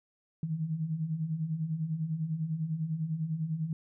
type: beating tone pair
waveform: sine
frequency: 151.2 / 161.2 Hz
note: D#3 / E3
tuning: -49 / -38 cents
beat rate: 10 Hz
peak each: -37 / -31 dBFS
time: 0.43-3.73 s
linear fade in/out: 2 ms
effects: none